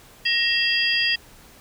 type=tone cluster; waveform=sine; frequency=1874 / 2690 / 3253 / 4837 Hz; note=A#6 / E7 / G#7 / D#8; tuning=+9 / +34 / -37 / -50 cents; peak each=-24 dBFS; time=0.25-1.16 s; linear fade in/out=10 ms; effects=pink hiss -49 dBFS RMS until 1.6 s

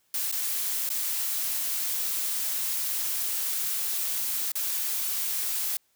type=noise with dropouts; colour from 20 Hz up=blue; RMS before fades=-29 dBFS; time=0.14-5.77 s; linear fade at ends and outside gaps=2 ms; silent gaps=0.315-0.324 / 0.891-0.901 / 4.519-4.554 s; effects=white hiss -69 dBFS RMS until 5.95 s

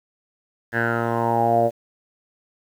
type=tone with low-pass filter sweep; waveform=10% pulse; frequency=116.54 Hz; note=A#2; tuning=in tune; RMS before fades=-20 dBFS; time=0.72-1.71 s; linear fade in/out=50 ms; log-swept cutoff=1700 to 600 Hz; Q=7.8; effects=8-bit

